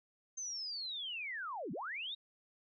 sine linear two-way sweep, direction down then up, 6330 to 145.4 to 3836 Hz, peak -39 dBFS, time 0.37-2.15 s, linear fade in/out 10 ms, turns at 1.72 s, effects none

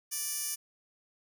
15% pulse tone with high-pass filter, 587.3 Hz, D5, in tune, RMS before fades -35 dBFS, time 0.11-0.56 s, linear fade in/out 20 ms, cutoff 7200 Hz, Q 0.94, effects none

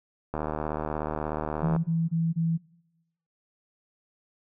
click train, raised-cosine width 1 ms, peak -16 dBFS, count 110, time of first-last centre 0.34-1.763 s, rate 76.6 Hz
sine tone bursts, 164.81 Hz, E3, in tune, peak -23 dBFS, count 4, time 1.62-2.578 s, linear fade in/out 20 ms, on 220 ms, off 26 ms
effects noise-tail reverb RT60 0.9 s tail -22 dB re dry

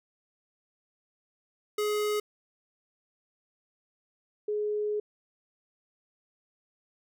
square / sine tone pair in turn, 419.9 / 419.9 Hz, G#4 / G#4, +19 / +19 cents, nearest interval unison, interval 0 cents, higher neither, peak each -27 dBFS, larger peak neither, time 1.78-2.2 / 4.48-5 s, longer second, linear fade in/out 5 ms, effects none

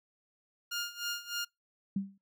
15% pulse tone with tremolo, 1413 Hz, F6, 20 cents sharp, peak -26 dBFS, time 0.71-1.45 s, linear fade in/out 10 ms, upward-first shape sine, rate 3.3 Hz, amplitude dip 85%
sine tone with exponential decay, 196 Hz, G3, in tune, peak -26 dBFS, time 1.96-2.18 s, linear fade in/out 5 ms, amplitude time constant 46 ms
effects noise-tail reverb RT60 0.2 s tail -26 dB re dry

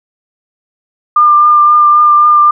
sine tone with vibrato, 1198 Hz, D6, 34 cents sharp, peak -3 dBFS, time 1.16-2.51 s, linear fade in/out 5 ms, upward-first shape triangle, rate 3.8 Hz, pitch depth 17 cents each way, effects none

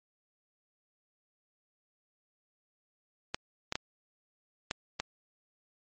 clicks, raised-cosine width 0.2 ms, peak -14 dBFS, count 5, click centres 3.345 / 3.724 / 3.755 / 4.711 / 5 s, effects MP3 32 kbps

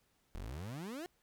30% pulse exponential sweep, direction up, 38.89 to 370 Hz, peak -39 dBFS, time 0.35-1.06 s, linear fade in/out 0 ms, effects pink hiss -75 dBFS RMS until 1.22 s

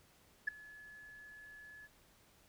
sine tone with ADSR envelope, 1709 Hz, G#6, 49 cents sharp, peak -28 dBFS, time 0.47-1.88 s, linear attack 11 ms, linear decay 9 ms, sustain -24 dB, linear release 30 ms, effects tanh soft clip ceiling -26 dBFS + pink hiss -67 dBFS RMS until 2.48 s

